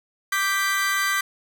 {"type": "chord", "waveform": "40% pulse", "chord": "G major", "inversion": "second", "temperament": "equal", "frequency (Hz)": [1174.7, 1568, 1975.5], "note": ["D6", "G6", "B6"], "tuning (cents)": [0, 0, 0], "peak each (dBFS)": [-25, -24, -24], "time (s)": [0.32, 1.21], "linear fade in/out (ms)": 5, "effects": []}